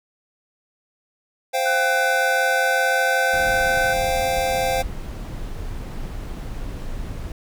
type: chord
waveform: square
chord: C suspended fourth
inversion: none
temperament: equal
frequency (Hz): 523.3 / 698.5 / 784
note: C5 / F5 / G5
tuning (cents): 0 / 0 / 0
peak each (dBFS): -24 / -25 / -25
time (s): 1.53-4.83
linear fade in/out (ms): 20
type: tone with pitch glide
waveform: sine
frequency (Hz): 1500 to 1522.7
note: F#6 to F#6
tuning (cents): +23 to +49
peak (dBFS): -20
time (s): 1.65-3.94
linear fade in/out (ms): 20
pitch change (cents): +26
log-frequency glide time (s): 2.09-3.33
type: noise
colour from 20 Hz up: brown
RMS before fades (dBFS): -30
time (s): 3.33-7.32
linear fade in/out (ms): 2
effects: none